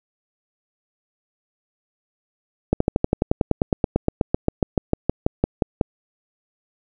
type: slowing click train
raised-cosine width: 2 ms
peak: -3 dBFS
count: 26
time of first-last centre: 2.73-5.812 s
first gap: 74 ms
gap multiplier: 1.04
effects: none